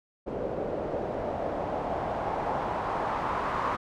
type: noise with low-pass filter sweep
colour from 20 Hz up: white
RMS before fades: -31 dBFS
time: 0.26-3.77 s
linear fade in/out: 20 ms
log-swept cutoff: 500 to 1100 Hz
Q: 2.5
effects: none